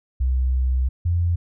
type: tone pair in turn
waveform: sine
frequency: 64 / 86.35 Hz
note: C2 / F2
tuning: -38 / -19 cents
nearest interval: perfect fourth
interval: 519 cents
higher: second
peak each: -17 dBFS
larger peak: neither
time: 0.2-0.89 / 1.05-1.36 s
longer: first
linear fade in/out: 10 ms
effects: none